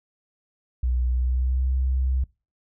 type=tone with pitch glide; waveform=sine; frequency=61.74 to 64.88 Hz; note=B1 to C2; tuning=0 to -14 cents; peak=-20 dBFS; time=0.83-2.24 s; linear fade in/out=5 ms; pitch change=+86 cents; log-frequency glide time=1.1-1.7 s; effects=noise-tail reverb RT60 0.3 s tail -23 dB re dry